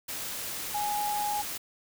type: tone in noise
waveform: sine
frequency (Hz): 830.6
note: G#5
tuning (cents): 0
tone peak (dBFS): -28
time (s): 0.74-1.42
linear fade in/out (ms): 10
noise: white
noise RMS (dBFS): -36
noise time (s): 0.08-1.58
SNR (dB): +5
effects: none